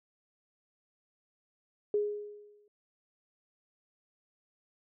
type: tone with exponential decay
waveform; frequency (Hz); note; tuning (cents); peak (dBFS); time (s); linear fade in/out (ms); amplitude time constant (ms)
sine; 415.3; G#4; 0; -24; 1.94-2.68; 2; 160
effects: none